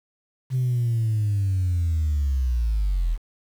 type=linear sweep; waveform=sine; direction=down; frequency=130.81 to 38.22 Hz; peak=-18 dBFS; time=0.5-3.18 s; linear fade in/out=50 ms; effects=tanh soft clip ceiling -17 dBFS + 8-bit